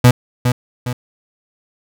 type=tone with echo; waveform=35% pulse; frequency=123.47 Hz; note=B2; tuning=in tune; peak=-3 dBFS; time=0.04-0.11 s; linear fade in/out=5 ms; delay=410 ms; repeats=2; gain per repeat=-7 dB; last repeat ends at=0.93 s; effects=none